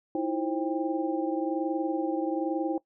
sine tone cluster, 317.8 / 338.9 / 531 / 796 Hz, D#4 / E4 / C5 / G5, +37 / +48 / +25 / +26 cents, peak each -29 / -32 / -34 / -35 dBFS, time 0.15-2.78 s, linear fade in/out 2 ms, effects noise-tail reverb RT60 0.1 s tail -20 dB re dry

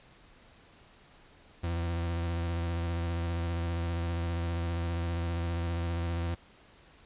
40% pulse tone with vibrato, 84.8 Hz, E2, 50 cents sharp, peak -29 dBFS, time 1.63-6.35 s, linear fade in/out 10 ms, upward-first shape sine, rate 15 Hz, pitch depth 34 cents each way, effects pink hiss -58 dBFS RMS until 7.05 s + resampled to 8000 Hz

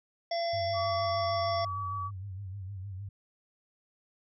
harmonic tone, 679 Hz, F5, 49 cents flat, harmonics 1 / 3 / 5 / 7 / 8, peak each -29 / -42 / -45 / -47 / -39 dBFS, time 0.31-1.65 s, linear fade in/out 5 ms
sine tone with vibrato, 96.7 Hz, G2, 23 cents flat, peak -37 dBFS, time 0.53-3.09 s, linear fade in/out 5 ms, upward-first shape sine, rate 6.5 Hz, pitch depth 90 cents each way
sine tone, 1142 Hz, D6, 49 cents flat, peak -33 dBFS, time 0.73-2.11 s, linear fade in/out 50 ms
effects none

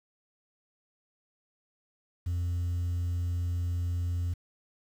sine tone, 87.31 Hz, F2, in tune, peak -25 dBFS, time 2.26-4.34 s, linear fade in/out 10 ms, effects tanh soft clip ceiling -27 dBFS + 9-bit

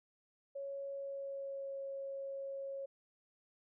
sine tone with pitch glide, 554.4 to 547.7 Hz, C#5 to C#5, 0 to -21 cents, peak -40 dBFS, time 0.55-2.86 s, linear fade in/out 10 ms, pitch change -21 cents, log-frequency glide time 0.92-1.79 s, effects none

